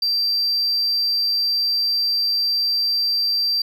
sine tone, 4699 Hz, D8, in tune, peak -15 dBFS, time 0.02-3.62 s, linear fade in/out 5 ms, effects tanh soft clip ceiling -16 dBFS

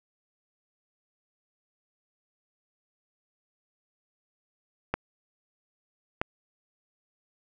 clicks, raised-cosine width 0.5 ms, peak -11 dBFS, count 2, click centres 4.94 / 6.215 s, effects none

